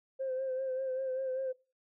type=tone with vibrato; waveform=sine; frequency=523.3 Hz; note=C5; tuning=in tune; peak=-31 dBFS; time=0.19-1.53 s; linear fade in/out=20 ms; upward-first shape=sine; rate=5.1 Hz; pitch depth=37 cents each way; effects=noise-tail reverb RT60 0.3 s tail -20 dB re dry + tanh soft clip ceiling -28 dBFS